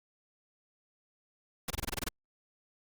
pink noise bursts, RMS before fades -34 dBFS, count 9, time 1.68-2.088 s, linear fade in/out 5 ms, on 24 ms, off 24 ms, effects Opus 48 kbps

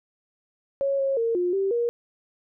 sine tone with pitch steps, 552 / 544 / 459.6 / 355.7 / 389.7 / 473.1 Hz, C#5 / C#5 / A#4 / F4 / G4 / A#4, -7 / -33 / -25 / +32 / -10 / +26 cents, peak -21 dBFS, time 0.81-1.89 s, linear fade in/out 0 ms, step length 180 ms, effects none

